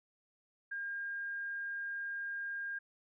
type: tone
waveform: sine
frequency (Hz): 1611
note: G6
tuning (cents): +47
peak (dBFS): -37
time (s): 0.71-2.79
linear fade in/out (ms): 10
effects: none